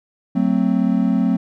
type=chord; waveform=triangle; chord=F# diminished; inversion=none; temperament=equal with one note detuned; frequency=185 / 223.5 / 261.6 Hz; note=F#3 / A3 / C4; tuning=0 / +27 / 0 cents; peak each=-17 dBFS; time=0.35-1.37 s; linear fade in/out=10 ms; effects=none